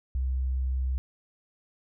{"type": "tone", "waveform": "sine", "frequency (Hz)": 64.7, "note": "C2", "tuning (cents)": -19, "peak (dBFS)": -25, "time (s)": [0.15, 0.98], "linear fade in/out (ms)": 0, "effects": []}